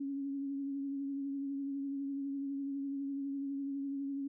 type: tone with vibrato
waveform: sine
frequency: 277.2 Hz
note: C#4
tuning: in tune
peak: -35 dBFS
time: 0-4.28 s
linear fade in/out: 10 ms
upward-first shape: triangle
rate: 12 Hz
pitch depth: 31 cents each way
effects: none